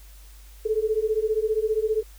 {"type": "beating tone pair", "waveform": "sine", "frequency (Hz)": [427.8, 442.8], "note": ["A4", "A4"], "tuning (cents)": [-49, 11], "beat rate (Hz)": 15, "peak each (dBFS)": -24, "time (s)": [0.65, 2.03], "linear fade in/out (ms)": 10, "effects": ["added 50 Hz sine -44 dBFS peak until 2.18 s", "white hiss -54 dBFS RMS until 2.18 s"]}